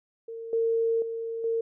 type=tone with level steps; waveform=sine; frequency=456.2 Hz; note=A#4; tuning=37 cents flat; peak=-35 / -22 / -30 / -24 dBFS; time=0.28-1.61 s; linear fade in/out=5 ms; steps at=0.53 / 1.02 / 1.44 s; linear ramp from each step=2 ms; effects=none